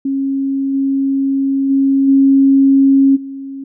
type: tone with level steps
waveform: sine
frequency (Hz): 272.4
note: C#4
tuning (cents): -30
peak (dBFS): -14 / -12 / -9 / -6 / -24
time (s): 0.05-3.64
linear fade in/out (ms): 5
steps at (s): 0.73 / 1.69 / 2.07 / 3.15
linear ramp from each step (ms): 20
effects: none